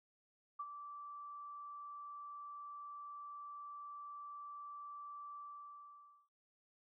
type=tone with ADSR envelope; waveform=sine; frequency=1164 Hz; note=D6; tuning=16 cents flat; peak=-39 dBFS; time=0.59-6.29 s; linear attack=10 ms; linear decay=48 ms; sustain=-8 dB; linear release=920 ms; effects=none